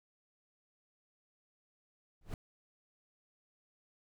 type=noise with exponential growth; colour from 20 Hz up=brown; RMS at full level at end=-32 dBFS; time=2.21-2.34 s; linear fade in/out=2 ms; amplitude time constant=27 ms; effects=none